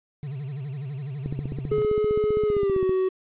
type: tone with vibrato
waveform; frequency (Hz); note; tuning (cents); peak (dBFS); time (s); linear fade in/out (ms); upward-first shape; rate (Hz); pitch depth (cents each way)
triangle; 138.59; C#3; 0; -28; 0.23-1.82; 0; sine; 12; 150
type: click train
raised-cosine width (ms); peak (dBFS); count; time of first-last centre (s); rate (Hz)
3; -18; 26; 1.26-2.894; 15.3
type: tone with pitch glide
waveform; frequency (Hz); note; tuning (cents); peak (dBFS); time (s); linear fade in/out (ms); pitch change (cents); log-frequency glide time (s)
triangle; 423.8 to 375.4; G#4 to F#4; +35 to +25; -18; 1.71-3.09; 10; -210; 2.46-2.82
effects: resampled to 8000 Hz + 9-bit